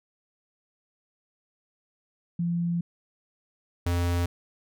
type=tone pair in turn; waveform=sine / square; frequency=171.5 / 87.05 Hz; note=F3 / F2; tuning=-31 / -5 cents; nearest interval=octave; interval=1174 cents; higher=first; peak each=-24 dBFS; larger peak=neither; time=2.39-2.81 / 3.86-4.26 s; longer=first; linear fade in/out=5 ms; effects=none

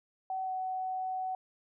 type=tone with pitch glide; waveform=sine; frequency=757 to 749.2 Hz; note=F#5 to F#5; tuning=+39 to +21 cents; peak=-32 dBFS; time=0.3-1.35 s; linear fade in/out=2 ms; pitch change=-18 cents; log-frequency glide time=0.44-0.5 s; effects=none

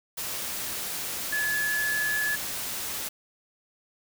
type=tone in noise; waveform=sine; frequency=1710 Hz; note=A6; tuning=50 cents flat; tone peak=-25 dBFS; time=1.32-2.36 s; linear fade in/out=10 ms; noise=white; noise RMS=-33 dBFS; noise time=0.17-3.09 s; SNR=+5 dB; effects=none

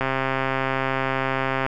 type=click train; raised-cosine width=0.5 ms; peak=-8 dBFS; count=221; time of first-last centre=0.01-1.664 s; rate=133 Hz; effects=none

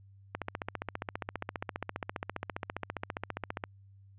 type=click train; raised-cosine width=0.5 ms; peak=-19 dBFS; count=50; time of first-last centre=0.35-3.639 s; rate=14.9 Hz; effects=added 98 Hz sine -54 dBFS peak until 4.18 s + resampled to 8000 Hz

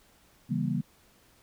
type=chord; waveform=sine; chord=C# diminished seventh; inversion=none; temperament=equal with one note detuned; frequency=138.59 / 164.81 / 196 / 237.8 Hz; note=C#3 / E3 / G3 / Bb3; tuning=0 / 0 / 0 / +35 cents; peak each=-32 dBFS; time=0.49-0.82 s; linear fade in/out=20 ms; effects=pink hiss -62 dBFS RMS until 1.42 s

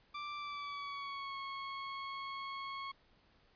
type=tone with pitch glide; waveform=sawtooth; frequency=1174.7 to 1096 Hz; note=D6 to C#6; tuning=0 to -20 cents; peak=-37 dBFS; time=0.14-2.92 s; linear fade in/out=10 ms; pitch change=-120 cents; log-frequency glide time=0.36-1.37 s; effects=pink hiss -69 dBFS RMS until 3.55 s + resampled to 11025 Hz

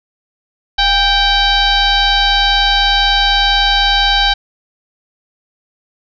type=tone with frequency modulation; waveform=sine; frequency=2333 Hz; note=D7; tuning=12 cents flat; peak=-9 dBFS; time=0.78-4.34 s; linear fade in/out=10 ms; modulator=764 Hz; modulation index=2.8; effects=none

